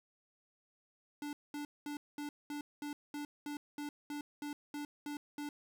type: tone bursts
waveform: square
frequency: 292.7 Hz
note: D4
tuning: 6 cents flat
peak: -40 dBFS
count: 14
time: 1.22-5.49 s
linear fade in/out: 2 ms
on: 110 ms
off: 210 ms
effects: none

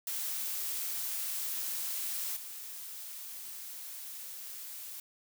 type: noise with level steps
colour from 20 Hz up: blue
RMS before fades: -36 / -44 dBFS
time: 0.07-5 s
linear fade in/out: 2 ms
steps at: 2.36 s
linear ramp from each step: 10 ms
effects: none

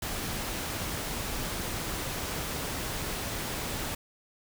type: noise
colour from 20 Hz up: pink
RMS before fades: -34 dBFS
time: 0.02-3.95 s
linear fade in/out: 5 ms
effects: none

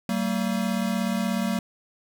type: tone pair together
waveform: square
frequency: 191.1 / 227.8 Hz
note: G3 / A#3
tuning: -44 / -40 cents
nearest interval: minor third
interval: 304 cents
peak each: -27 dBFS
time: 0.09-1.59 s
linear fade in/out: 2 ms
effects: none

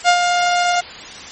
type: tone with ADSR envelope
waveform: sawtooth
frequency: 707 Hz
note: F5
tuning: 21 cents sharp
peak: -4 dBFS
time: 0.04-0.81 s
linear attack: 45 ms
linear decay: 78 ms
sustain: -6 dB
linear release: 10 ms
effects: white hiss -33 dBFS RMS until 1.31 s + MP3 32 kbps

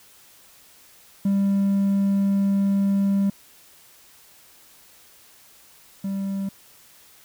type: tone pair in turn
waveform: triangle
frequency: 197.7 / 195.66 Hz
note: G3 / G3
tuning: +15 / -3 cents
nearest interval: unison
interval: 18 cents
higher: first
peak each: -15 / -22 dBFS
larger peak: first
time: 1.25-3.3 / 6.04-6.49 s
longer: first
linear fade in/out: 5 ms
effects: tanh soft clip ceiling -11 dBFS + white hiss -52 dBFS RMS until 7.24 s

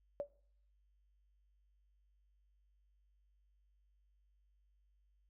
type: tone with exponential decay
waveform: sine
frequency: 574 Hz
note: D5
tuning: 40 cents flat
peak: -32 dBFS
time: 0.2-0.3 s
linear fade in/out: 0 ms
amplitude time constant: 20 ms
effects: noise-tail reverb RT60 0.6 s tail -22 dB re dry + added 50 Hz sine -70 dBFS peak until 5.29 s

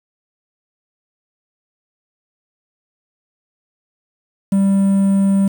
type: tone with quantisation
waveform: triangle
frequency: 196 Hz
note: G3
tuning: in tune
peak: -9 dBFS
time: 4.52-5.48 s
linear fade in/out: 5 ms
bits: 6
effects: none

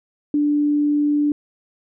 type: tone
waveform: sine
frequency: 293.7 Hz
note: D4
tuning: in tune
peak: -15 dBFS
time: 0.34-1.32 s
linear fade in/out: 2 ms
effects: none

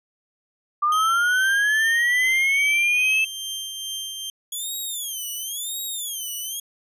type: linear sweep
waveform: sine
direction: up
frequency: 1174.7 to 2637 Hz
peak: -17 dBFS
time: 0.82-3.25 s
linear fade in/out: 10 ms
type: tone with tremolo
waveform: sawtooth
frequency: 3150 Hz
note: G7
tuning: 8 cents sharp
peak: -24 dBFS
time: 0.92-4.3 s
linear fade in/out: 2 ms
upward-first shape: triangle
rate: 2.4 Hz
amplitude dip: 40%
type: tone with vibrato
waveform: 5% pulse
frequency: 3346 Hz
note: G#7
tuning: 12 cents sharp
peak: -20 dBFS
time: 4.52-6.6 s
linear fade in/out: 5 ms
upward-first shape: sine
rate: 0.96 Hz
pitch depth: 220 cents each way
effects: resampled to 32000 Hz

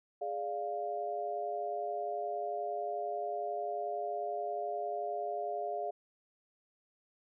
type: chord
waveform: sine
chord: D diminished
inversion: second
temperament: equal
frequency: 415.3 / 587.3 / 698.5 Hz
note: Ab4 / D5 / F5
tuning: 0 / 0 / 0 cents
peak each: -40 / -40 / -36 dBFS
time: 0.21-5.91 s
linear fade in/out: 10 ms
effects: none

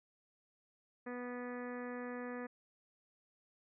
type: harmonic tone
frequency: 245.8 Hz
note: B3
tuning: 8 cents flat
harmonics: 1 / 2 / 3 / 4 / 5 / 6 / 7 / 8 / 9 / 10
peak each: -44 / -45 / -54 / -55 / -53 / -60 / -52 / -56 / -64 / -66 dBFS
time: 1.06-2.47 s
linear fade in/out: 10 ms
effects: none

